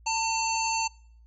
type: harmonic tone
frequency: 898 Hz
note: A5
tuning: 35 cents sharp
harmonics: 1 / 3 / 5 / 7 / 8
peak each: -27 / -32 / -34 / -35 / -36 dBFS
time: 0.06-0.88 s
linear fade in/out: 10 ms
effects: noise-tail reverb RT60 0.6 s tail -25 dB re dry + added 57 Hz sine -51 dBFS peak until 1.26 s